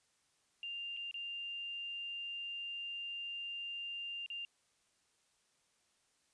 sine tone with dropouts, 2794 Hz, F7, in tune, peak -40 dBFS, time 0.63-4.45 s, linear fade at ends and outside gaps 1 ms, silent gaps 0.966-0.971 / 1.112-1.142 / 4.262-4.301 s, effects white hiss -75 dBFS RMS until 6.33 s + resampled to 22050 Hz

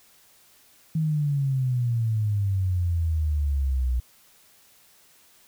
sine exponential sweep, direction down, 161.1 to 60.5 Hz, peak -21 dBFS, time 0.95-4 s, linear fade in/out 5 ms, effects white hiss -57 dBFS RMS until 5.47 s

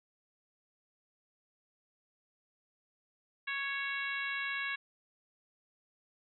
harmonic tone with a mistuned harmonic, 554.4 Hz, C#5, in tune, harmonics 2 / 3 / 4 / 5 / 6 / 7, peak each -44 / -37 / -39 / -42 / -48 / -47 dBFS, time 3.47-4.76 s, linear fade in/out 10 ms, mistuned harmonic 5, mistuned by -21 cents, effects none

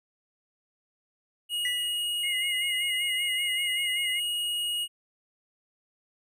square tone, 2881 Hz, F#7, 47 cents flat, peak -28 dBFS, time 1.49-4.88 s, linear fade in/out 50 ms
triangle tone with exponential decay, 1975.5 Hz, B6, in tune, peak -25 dBFS, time 1.65-2.04 s, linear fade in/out 2 ms, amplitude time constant 84 ms
sine tone with vibrato, 2093 Hz, C7, in tune, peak -30 dBFS, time 2.23-4.2 s, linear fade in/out 10 ms, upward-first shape sine, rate 5.2 Hz, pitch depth 58 cents each way
effects none

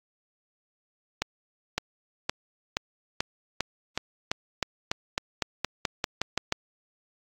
accelerating click train, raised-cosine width 0.2 ms, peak -8 dBFS, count 18, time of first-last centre 1.22-6.524 s, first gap 560 ms, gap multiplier 0.92, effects AAC 48 kbps

